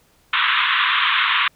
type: band-pass noise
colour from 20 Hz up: pink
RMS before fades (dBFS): -18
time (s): 0.33-1.48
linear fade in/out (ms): 5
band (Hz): 1000 to 3700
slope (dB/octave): 96
effects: pink hiss -58 dBFS RMS until 1.55 s